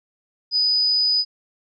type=tone; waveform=sine; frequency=4978 Hz; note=D#8; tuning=in tune; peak=-16 dBFS; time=0.51-1.25 s; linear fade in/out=50 ms; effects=none